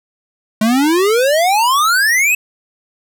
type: exponential sweep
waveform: square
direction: up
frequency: 210 to 2637 Hz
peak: -11 dBFS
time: 0.61-2.35 s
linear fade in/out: 5 ms
effects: none